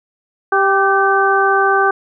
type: harmonic tone with a mistuned harmonic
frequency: 392 Hz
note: G4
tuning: in tune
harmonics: 1 / 2 / 3 / 4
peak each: -16 / -16 / -16 / -16 dBFS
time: 0.52-1.91 s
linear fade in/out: 5 ms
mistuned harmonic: 4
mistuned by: -33 cents
effects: none